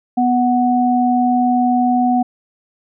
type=tone pair together; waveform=sine; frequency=247.2 / 740 Hz; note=B3 / F#5; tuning=+2 / 0 cents; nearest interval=octave + perfect fifth; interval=1898 cents; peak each=-14 / -15 dBFS; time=0.17-2.23 s; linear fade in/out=10 ms; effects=none